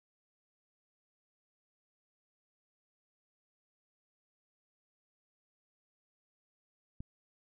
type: click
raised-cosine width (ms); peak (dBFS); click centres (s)
5; -30; 7.005
effects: none